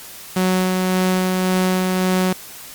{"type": "tone with tremolo", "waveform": "sawtooth", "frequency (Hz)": 185, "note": "F#3", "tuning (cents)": 0, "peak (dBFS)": -11, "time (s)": [0.36, 2.33], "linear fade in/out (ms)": 5, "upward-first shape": "sine", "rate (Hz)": 1.8, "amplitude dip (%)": 25, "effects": ["white hiss -37 dBFS RMS until 2.74 s", "Opus 48 kbps"]}